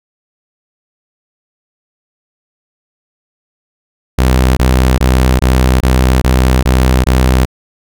sawtooth tone bursts, 63.8 Hz, C2, 43 cents flat, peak -3 dBFS, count 8, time 4.18-7.454 s, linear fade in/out 10 ms, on 390 ms, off 22 ms, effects none

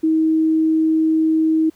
sine tone, 317.9 Hz, D#4, 37 cents sharp, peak -13 dBFS, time 0.03-1.7 s, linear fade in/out 10 ms, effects pink hiss -56 dBFS RMS until 1.75 s

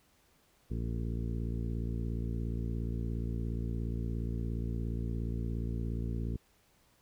harmonic tone with a mistuned harmonic, 57.1 Hz, A#1, 35 cents flat, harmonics 1 / 2 / 3 / 4 / 5 / 6 / 7 / 8, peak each -35 / -37 / -42 / -42 / -48 / -48 / -52 / -53 dBFS, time 0.7-6.37 s, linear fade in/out 10 ms, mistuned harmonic 7, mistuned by +37 cents, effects pink hiss -68 dBFS RMS until 7.01 s

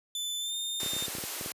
sawtooth tone with pitch glide, 3515 to 3633 Hz, A7 to A#7, -2 to -45 cents, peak -29 dBFS, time 0.15-1.06 s, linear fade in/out 2 ms, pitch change +57 cents, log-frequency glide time 0.39-0.56 s
white high-pass noise, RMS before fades -36 dBFS, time 0.8-1.52 s, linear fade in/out 0 ms, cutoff 270 Hz, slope 48 dB/octave
clicks, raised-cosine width 2 ms, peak -26 dBFS, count 11, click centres 0.832 / 0.862 / 0.934 / 0.965 / 1.024 / 1.082 / 1.151 / 1.184 / 1.238 / 1.411 / 1.461 s
effects high-pass 80 Hz 12 dB/octave + resampled to 32000 Hz

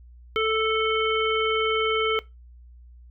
harmonic tone, 440 Hz, A4, in tune, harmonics 1 / 3 / 5 / 7, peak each -23 / -26 / -28 / -29 dBFS, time 0.36-2.19 s, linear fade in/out 0 ms, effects noise-tail reverb RT60 0.2 s tail -20 dB re dry + added 60 Hz sine -45 dBFS peak until 3.1 s

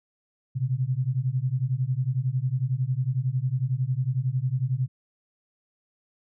sine beating tone pair, 123.47 / 134.47 Hz, B2 / C3, 0 / +48 cents, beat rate 11 Hz, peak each -26 dBFS, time 0.55-4.88 s, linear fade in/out 20 ms, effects none

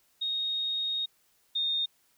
sine tone pair in turn, 3729 / 3673 Hz, A#7 / A#7, 0 / -26 cents, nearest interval unison, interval 26 cents, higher first, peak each -28 / -26 dBFS, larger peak second, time 0.21-1.06 / 1.55-1.86 s, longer first, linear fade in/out 10 ms, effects white hiss -68 dBFS RMS until 2.17 s

